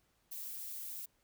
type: noise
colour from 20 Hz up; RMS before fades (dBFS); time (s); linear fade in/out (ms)
violet; -44; 0.31-1.06; 10
effects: pink hiss -75 dBFS RMS until 1.23 s

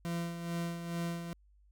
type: tone with tremolo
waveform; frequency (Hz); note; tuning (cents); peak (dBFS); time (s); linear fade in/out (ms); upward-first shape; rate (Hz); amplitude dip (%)
40% pulse; 170; F3; -46; -32; 0.05-1.33; 0; sine; 2.3; 55
effects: added 50 Hz sine -61 dBFS peak until 1.71 s

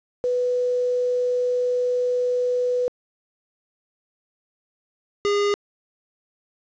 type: tone pair in turn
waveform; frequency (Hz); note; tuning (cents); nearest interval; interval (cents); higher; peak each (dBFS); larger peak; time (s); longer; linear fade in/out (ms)
sine / square; 495.1 / 408.1; B4 / G#4; +4 / -30; minor third; 334; first; -19; neither; 0.24-2.88 / 5.25-5.54; first; 0
effects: resampled to 16000 Hz + 8-bit

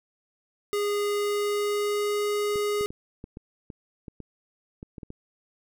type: tone with pitch glide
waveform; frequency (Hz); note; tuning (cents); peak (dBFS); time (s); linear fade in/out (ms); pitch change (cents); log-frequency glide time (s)
square; 410.8 to 414.1; G#4 to G#4; -19 to -5; -25; 0.73-2.86; 0; +14; 1.07-2.26
type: clicks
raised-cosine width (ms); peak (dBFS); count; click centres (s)
3; -26; 12; 2.558 / 2.81 / 2.905 / 3.241 / 3.371 / 3.702 / 4.082 / 4.203 / 4.829 / 4.982 / 5.032 / 5.104
effects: none

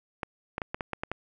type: clicks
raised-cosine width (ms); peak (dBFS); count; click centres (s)
0.5; -16; 8; 0.232 / 0.581 / 0.618 / 0.745 / 0.808 / 0.933 / 1.035 / 1.116
effects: none

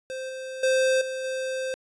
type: tone with level steps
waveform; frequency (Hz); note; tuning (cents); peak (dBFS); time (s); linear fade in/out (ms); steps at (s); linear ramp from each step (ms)
square; 522; C5; -4; -32 / -34 / -20 / -30 / -28; 0.1-1.74; 0; 0.29 / 0.63 / 1.01 / 1.24; 5
effects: resampled to 22050 Hz

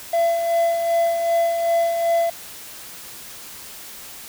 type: tone with tremolo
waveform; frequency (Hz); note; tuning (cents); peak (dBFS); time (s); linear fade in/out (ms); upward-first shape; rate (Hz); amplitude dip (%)
triangle; 675; E5; +41; -13; 0.13-2.3; 5; sine; 2.6; 45
effects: white hiss -38 dBFS RMS until 4.28 s

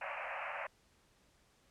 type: band-pass noise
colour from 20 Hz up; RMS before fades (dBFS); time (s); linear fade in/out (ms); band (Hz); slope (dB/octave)
pink; -42; 0.01-0.67; 5; 550 to 2700; 96
effects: pink hiss -70 dBFS RMS until 1.7 s + low-pass 10000 Hz 12 dB/octave

